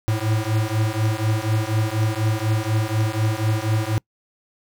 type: beating tone pair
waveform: square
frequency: 107.1 / 111.2 Hz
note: A2 / A2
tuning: -46 / +19 cents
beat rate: 4.1 Hz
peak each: -23 dBFS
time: 0.08-3.98 s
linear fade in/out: 0 ms
effects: noise-tail reverb RT60 0.1 s tail -26 dB re dry